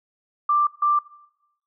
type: tone bursts at uneven times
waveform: sine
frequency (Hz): 1180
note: D6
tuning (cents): +8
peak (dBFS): -16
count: 2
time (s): 0.49-0.67 / 0.82-0.99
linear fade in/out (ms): 5
effects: noise-tail reverb RT60 0.9 s tail -21 dB re dry